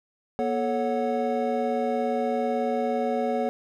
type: tone cluster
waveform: triangle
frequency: 239.1 / 437.4 / 554 / 735 Hz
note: A#3 / A4 / C#5 / F#5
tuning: +44 / -10 / -1 / -12 cents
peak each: -27 dBFS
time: 0.39-3.49 s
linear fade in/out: 0 ms
effects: none